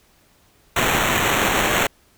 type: noise with sample-and-hold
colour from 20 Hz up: white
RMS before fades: -19 dBFS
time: 0.76-1.87 s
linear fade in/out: 5 ms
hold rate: 4900 Hz
effects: pink hiss -57 dBFS RMS until 2.17 s